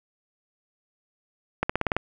accelerating click train, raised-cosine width 0.5 ms, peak -8 dBFS, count 7, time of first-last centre 1.63-1.966 s, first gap 65 ms, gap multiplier 0.94, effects none

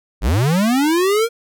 square linear sweep, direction up, 41.2 to 473.4 Hz, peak -14 dBFS, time 0.21-1.29 s, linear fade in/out 50 ms, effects none

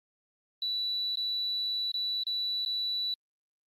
sine tone with dropouts, 3951 Hz, B7, in tune, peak -28 dBFS, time 0.62-3.14 s, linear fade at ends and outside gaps 2 ms, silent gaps 1.156-1.171 / 1.917-1.941 / 2.235-2.267 / 2.65-2.66 s, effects tanh soft clip ceiling -24 dBFS + Opus 24 kbps

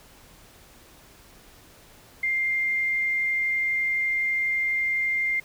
sine tone, 2104 Hz, C7, 9 cents sharp, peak -22 dBFS, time 2.23-5.4 s, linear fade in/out 5 ms, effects pink hiss -52 dBFS RMS until 5.44 s

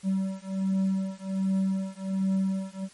triangle beating tone pair, 191 / 192.3 Hz, G3 / G3, -45 / -33 cents, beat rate 1.3 Hz, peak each -26 dBFS, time 0.03-2.89 s, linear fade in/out 50 ms, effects white hiss -54 dBFS RMS until 2.93 s + MP3 48 kbps

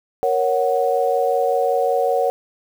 sine chord, F# major, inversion first, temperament equal with one note detuned, 469.1 / 554.4 / 740 Hz, A#4 / C#5 / F#5, +11 / 0 / 0 cents, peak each -20 dBFS, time 0.23-2.3 s, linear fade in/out 0 ms, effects 7-bit

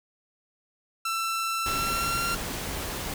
sawtooth tone with pitch glide, 1337 to 1377 Hz, E6 to F6, +24 to -25 cents, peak -23 dBFS, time 1.05-2.35 s, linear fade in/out 5 ms, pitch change +51 cents, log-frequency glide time 1.66-2.23 s
pink noise, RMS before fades -33 dBFS, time 1.66-3.14 s, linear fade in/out 2 ms
effects none

